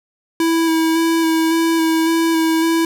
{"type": "tone with vibrato", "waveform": "square", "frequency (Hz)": 326.6, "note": "E4", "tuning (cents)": -16, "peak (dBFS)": -14, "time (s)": [0.4, 2.85], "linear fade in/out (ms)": 2, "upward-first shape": "square", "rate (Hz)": 1.8, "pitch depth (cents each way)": 15, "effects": []}